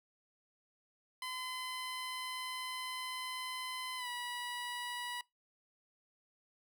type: tone with pitch glide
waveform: 15% pulse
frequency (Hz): 1021 to 972.6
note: C6 to B5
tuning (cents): -43 to -27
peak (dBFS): -33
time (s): 1.22-5.21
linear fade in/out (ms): 2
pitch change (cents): -84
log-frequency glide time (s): 3.97-4.08
effects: noise-tail reverb RT60 0.2 s tail -24 dB re dry